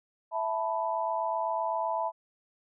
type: chord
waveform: sine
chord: E suspended fourth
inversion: none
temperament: equal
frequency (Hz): 659.3 / 880 / 987.8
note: E5 / A5 / B5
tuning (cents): 0 / 0 / 0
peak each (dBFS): -32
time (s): 0.31-2.12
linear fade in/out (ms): 50
effects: none